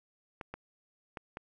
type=clicks; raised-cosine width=0.5 ms; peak=-25 dBFS; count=4; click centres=0.412 / 0.54 / 1.172 / 1.371 s; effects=none